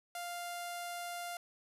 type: tone with low-pass filter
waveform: sawtooth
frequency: 698.5 Hz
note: F5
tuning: in tune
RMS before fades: -42 dBFS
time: 0.15-1.37 s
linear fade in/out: 2 ms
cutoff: 12000 Hz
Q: 2.1
effects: none